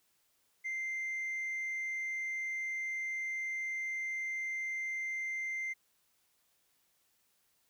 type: tone with tanh clipping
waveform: triangle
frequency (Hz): 2088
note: C7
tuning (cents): -4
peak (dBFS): -35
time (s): 0.64-5.74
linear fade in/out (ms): 20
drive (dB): 6
effects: white hiss -74 dBFS RMS until 7.69 s